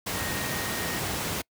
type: tone in noise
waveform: sine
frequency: 1864.7 Hz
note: A#6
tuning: in tune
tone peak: -37 dBFS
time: 0.14-0.99 s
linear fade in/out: 10 ms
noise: pink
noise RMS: -30 dBFS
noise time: 0.06-1.42 s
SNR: -10 dB
effects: noise-tail reverb RT60 0.1 s tail -26 dB re dry + high-pass 80 Hz 12 dB/octave